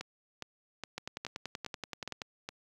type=two click trains; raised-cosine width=0.2 ms; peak=-20 / -21 dBFS; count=14 / 7; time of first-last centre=0.98-2.218 / 0.01-2.489 s; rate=10.5 / 2.42 Hz; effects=high-pass 80 Hz 12 dB/octave + 10-bit